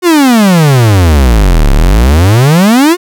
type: exponential two-way sweep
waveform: 45% pulse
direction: down then up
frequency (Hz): 370 to 33.26 to 370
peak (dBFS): -3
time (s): 0.02-2.97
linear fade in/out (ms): 50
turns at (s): 1.71
effects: none